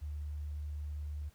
sine tone, 74.2 Hz, D2, 18 cents sharp, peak -37 dBFS, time 0.01-1.3 s, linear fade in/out 20 ms, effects pink hiss -67 dBFS RMS until 1.34 s

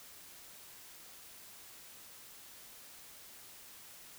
silence, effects white hiss -54 dBFS RMS until 4.18 s

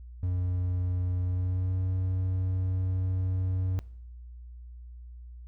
triangle tone with pitch glide, 90.5 to 92.94 Hz, F#2 to F#2, -38 to +8 cents, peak -24 dBFS, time 0.23-3.79 s, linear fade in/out 0 ms, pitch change +46 cents, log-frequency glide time 1.24-1.77 s, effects noise-tail reverb RT60 0.7 s tail -21 dB re dry + added 60 Hz sine -42 dBFS peak until 5.47 s

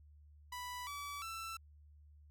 sawtooth tone with pitch steps, 987.8 / 1147.9 / 1333.9 Hz, B5 / D6 / E6, 0 / -40 / +20 cents, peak -39 dBFS, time 0.52-1.57 s, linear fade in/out 5 ms, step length 350 ms, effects added 74 Hz sine -58 dBFS peak until 2.3 s

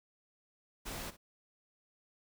pink noise with echo, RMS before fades -42 dBFS, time 0.85-1.11 s, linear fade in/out 20 ms, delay 61 ms, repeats 1, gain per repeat -15 dB, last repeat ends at 1.171 s, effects none

